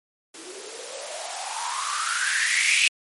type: noise with band-pass filter sweep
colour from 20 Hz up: violet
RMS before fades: -26 dBFS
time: 0.34-2.88 s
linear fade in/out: 5 ms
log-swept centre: 320 to 2600 Hz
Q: 9.6
effects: MP3 48 kbps